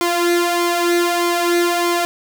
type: tone with flanger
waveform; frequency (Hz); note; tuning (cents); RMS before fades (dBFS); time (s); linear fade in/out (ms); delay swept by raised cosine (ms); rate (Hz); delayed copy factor
sawtooth; 346.8; F4; -12; -17; 0.01-2.05; 0; 0.9 to 2.4; 1.6; +0.65
effects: none